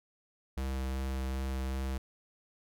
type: tone with vibrato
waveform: square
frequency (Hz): 66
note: C2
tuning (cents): +16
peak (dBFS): -33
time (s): 0.57-1.98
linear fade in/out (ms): 5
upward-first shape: sine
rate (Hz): 2.6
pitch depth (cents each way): 11
effects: none